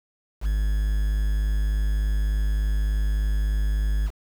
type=tone with quantisation; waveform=triangle; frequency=51.7 Hz; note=G#1; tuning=7 cents flat; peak=-18 dBFS; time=0.41-4.11 s; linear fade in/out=50 ms; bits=7; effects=none